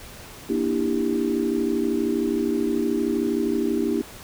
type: chord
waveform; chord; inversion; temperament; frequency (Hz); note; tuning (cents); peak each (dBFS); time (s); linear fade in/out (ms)
sine; E half-diminished seventh; second; just; 237.3 / 296.7 / 329.6 / 395.6; Bb3 / D4 / E4 / G4; +31 / +18 / 0 / +16; -26; 0.49-4.02; 10
effects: pink hiss -42 dBFS RMS until 4.23 s